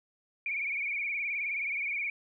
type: tone with vibrato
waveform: sine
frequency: 2302 Hz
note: D7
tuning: 35 cents flat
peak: -30 dBFS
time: 0.46-2.1 s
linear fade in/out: 2 ms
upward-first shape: sine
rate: 19 Hz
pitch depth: 90 cents each way
effects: none